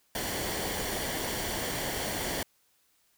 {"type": "noise with comb filter", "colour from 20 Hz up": "pink", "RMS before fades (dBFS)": -33, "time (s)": [0.15, 2.43], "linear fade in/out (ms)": 2, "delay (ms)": 0.78, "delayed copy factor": -0.5, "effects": ["white hiss -69 dBFS RMS until 3.17 s"]}